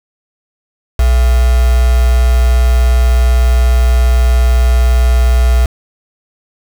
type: tone with quantisation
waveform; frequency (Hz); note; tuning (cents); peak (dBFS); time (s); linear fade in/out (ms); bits
sine; 61.3; B1; -12; -6; 0.99-5.66; 5; 3
effects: none